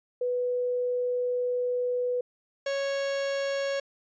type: tone pair in turn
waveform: sine / 45% pulse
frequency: 493.9 / 553.1 Hz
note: B4 / C#5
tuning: 0 / -4 cents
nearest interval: major second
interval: 196 cents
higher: second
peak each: -25 / -27 dBFS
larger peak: first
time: 0.21-2.21 / 2.66-3.8 s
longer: first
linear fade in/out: 5 ms
effects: resampled to 16000 Hz